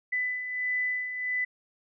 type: beating tone pair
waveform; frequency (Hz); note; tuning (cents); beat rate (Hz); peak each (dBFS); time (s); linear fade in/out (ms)
sine; 1997 / 1998.5; B6 / B6; +19 / +20; 1.5; -36 / -28; 0.12-1.45; 10
effects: none